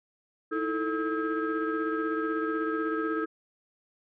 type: tone cluster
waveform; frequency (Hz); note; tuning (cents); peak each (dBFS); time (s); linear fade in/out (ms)
sine; 318.5 / 334.6 / 441.3 / 1287 / 1612; D#4 / E4 / A4 / E6 / G6; +41 / +26 / +5 / -42 / +48; -30 / -37 / -31 / -33 / -36; 0.51-3.26; 20
effects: tanh soft clip ceiling -20 dBFS